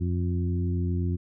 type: harmonic tone with a mistuned harmonic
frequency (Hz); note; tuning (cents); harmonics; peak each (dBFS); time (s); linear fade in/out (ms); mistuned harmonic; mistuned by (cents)
88.3; F2; +20; 1 / 2 / 3 / 4; -25 / -31 / -35 / -37; 0-1.17; 20; 1; +16
effects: none